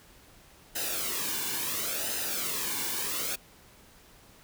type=noise with flanger; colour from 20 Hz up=white; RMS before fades=-32 dBFS; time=0.75-3.36 s; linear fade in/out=10 ms; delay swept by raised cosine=0.88 to 1.57 ms; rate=0.72 Hz; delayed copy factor=-0.65; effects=pink hiss -56 dBFS RMS until 4.43 s